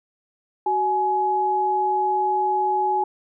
sine tone pair together, 375.1 / 842 Hz, F#4 / G#5, +24 / +24 cents, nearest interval octave + major second, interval 1400 cents, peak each -26 / -19 dBFS, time 0.66-3.04 s, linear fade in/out 5 ms, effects none

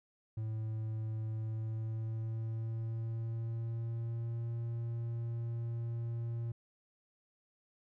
triangle tone with pitch glide, 110 to 116.54 Hz, A2 to A#2, 0 to 0 cents, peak -33 dBFS, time 0.37-6.52 s, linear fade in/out 5 ms, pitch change +100 cents, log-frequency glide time 1.28-4.51 s, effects none

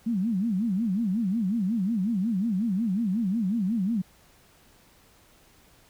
sine tone with vibrato, 207.7 Hz, G#3, in tune, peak -23 dBFS, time 0.06-4.02 s, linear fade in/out 10 ms, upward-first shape sine, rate 5.5 Hz, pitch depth 240 cents each way, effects pink hiss -58 dBFS RMS until 5.89 s

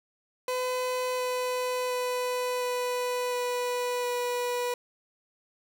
30% pulse tone with pitch steps, 505 / 501.8 / 498.6 / 495.5 / 492.3 / 489.2 Hz, B4 / B4 / B4 / B4 / B4 / B4, +39 / +28 / +16 / +6 / -6 / -16 cents, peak -25 dBFS, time 0.48-4.74 s, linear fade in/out 2 ms, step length 710 ms, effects none

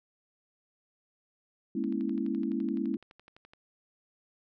sine chord, A# half-diminished seventh, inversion third, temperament equal with one note detuned, 207.7 / 237.8 / 277.2 / 329.6 Hz, G#3 / A#3 / C#4 / E4, 0 / +35 / 0 / 0 cents, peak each -34 dBFS, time 1.75-2.97 s, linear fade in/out 5 ms
click train, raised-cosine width 0.3 ms, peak -37 dBFS, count 21, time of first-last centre 1.84-3.535 s, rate 11.8 Hz
effects none

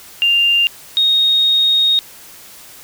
sine tone pair in turn, 2794 / 3730 Hz, F7 / A#7, 0 / 0 cents, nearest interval perfect fourth, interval 500 cents, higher second, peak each -10 dBFS, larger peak neither, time 0.22-0.67 / 0.97-1.99 s, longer second, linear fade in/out 0 ms, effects white hiss -39 dBFS RMS until 2.83 s

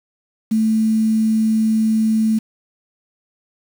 sine tone with quantisation, 220 Hz, A3, in tune, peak -13 dBFS, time 0.51-2.39 s, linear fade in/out 10 ms, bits 6, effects none

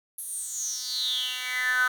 10% pulse tone with high-pass filter sweep, 252.4 Hz, B3, 38 cents sharp, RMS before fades -29 dBFS, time 0.18-1.88 s, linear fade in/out 5 ms, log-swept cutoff 11000 to 1400 Hz, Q 9.5, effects none

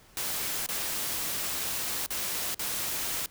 white noise with dropouts, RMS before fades -32 dBFS, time 0.17-3.26 s, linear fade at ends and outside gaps 1 ms, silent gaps 0.663-0.688 / 2.062-2.105 / 2.545-2.593 s, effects pink hiss -57 dBFS RMS until 3.3 s

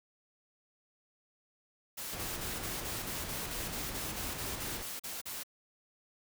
white noise bursts, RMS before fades -41 dBFS, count 16, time 1.97-5.435 s, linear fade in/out 10 ms, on 180 ms, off 39 ms
pink noise, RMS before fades -41 dBFS, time 2.12-4.83 s, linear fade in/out 10 ms
effects none

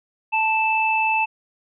sine tone pair together, 880.9 / 2637 Hz, A5 / E7, +2 / 0 cents, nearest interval octave + perfect fifth, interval 1898 cents, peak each -20 dBFS, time 0.32-1.26 s, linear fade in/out 20 ms, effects none

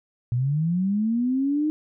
sine linear sweep, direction up, 116.54 to 310.4 Hz, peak -20 dBFS, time 0.32-1.7 s, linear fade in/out 0 ms, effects none

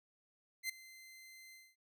sawtooth tone with ADSR envelope, 2073 Hz, C7, 17 cents flat, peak -31 dBFS, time 0.63-1.76 s, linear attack 63 ms, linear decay 6 ms, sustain -20 dB, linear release 230 ms, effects none

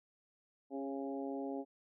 harmonic tone with a mistuned harmonic, 137.4 Hz, C#3, 15 cents flat, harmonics 2 / 3 / 4 / 5 / 6, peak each -40 / -44 / -46 / -48 / -50 dBFS, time 0.7-1.65 s, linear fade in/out 50 ms, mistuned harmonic 3, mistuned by -15 cents, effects none

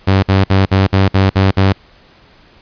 sawtooth tone bursts, 96.4 Hz, G2, 28 cents flat, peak -4 dBFS, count 8, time 0.07-1.728 s, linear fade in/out 10 ms, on 160 ms, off 54 ms, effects pink hiss -46 dBFS RMS until 2.61 s + resampled to 11025 Hz

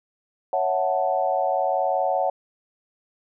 sine chord, F# minor seventh, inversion second, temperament equal, 554.4 / 659.3 / 740 / 880 Hz, C#5 / E5 / F#5 / A5, 0 / 0 / 0 / 0 cents, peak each -25 / -27 / -23 / -29 dBFS, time 0.53-2.3 s, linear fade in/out 2 ms, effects none

